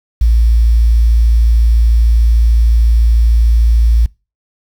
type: tone with quantisation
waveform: sine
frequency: 56.8 Hz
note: A#1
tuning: 44 cents flat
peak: -6 dBFS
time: 0.21-4.06 s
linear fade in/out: 5 ms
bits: 6
effects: noise-tail reverb RT60 0.3 s tail -25 dB re dry